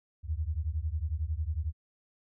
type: beating tone pair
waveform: sine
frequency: 73.42 / 84.42 Hz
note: D2 / E2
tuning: 0 / +42 cents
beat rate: 11 Hz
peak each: -32 / -33 dBFS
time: 0.23-1.73 s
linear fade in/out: 50 ms
effects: none